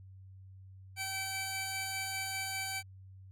15% pulse tone pair together, 771 / 2308 Hz, G5 / D7, -29 / -31 cents, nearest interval octave + perfect fifth, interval 1898 cents, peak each -33 / -31 dBFS, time 0.96-2.83 s, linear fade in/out 50 ms, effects added 95 Hz sine -50 dBFS peak until 3.31 s

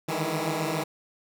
10% pulse tone cluster, 149.6 / 156.6 / 164.1 / 204.5 / 333 Hz, D3 / D#3 / E3 / G#3 / E4, +32 / +11 / -8 / -26 / +18 cents, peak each -27 / -22 / -23 / -29 / -29 dBFS, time 0.08-0.84 s, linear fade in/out 10 ms, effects none

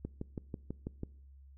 click train, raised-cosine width 3 ms, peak -25 dBFS, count 7, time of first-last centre 0.05-1.034 s, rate 6.1 Hz, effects noise-tail reverb RT60 0.7 s tail -23 dB re dry + added 68 Hz sine -53 dBFS peak until 1.57 s

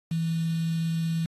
sine tone with quantisation, 164.2 Hz, E3, 6 cents flat, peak -24 dBFS, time 0.11-1.26 s, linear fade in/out 5 ms, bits 7, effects AAC 32 kbps

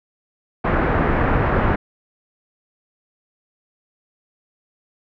pink low-pass noise, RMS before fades -18 dBFS, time 0.64-1.76 s, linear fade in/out 10 ms, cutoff 1800 Hz, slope 24 dB/octave, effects none

